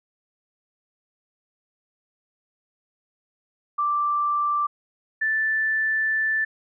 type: tone pair in turn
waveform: sine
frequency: 1174.7 / 1760.1 Hz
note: D6 / A6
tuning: 0 / 0 cents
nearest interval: perfect fifth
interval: 700 cents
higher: second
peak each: -20 dBFS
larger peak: neither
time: 3.78-4.67 / 5.21-6.45 s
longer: second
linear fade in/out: 10 ms
effects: none